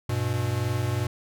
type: tone pair together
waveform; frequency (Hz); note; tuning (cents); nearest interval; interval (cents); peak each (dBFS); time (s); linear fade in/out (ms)
square; 98.2 / 120.7; G2 / B2; +4 / -39; major third; 357; -29 / -27; 0.09-1.07; 5
effects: none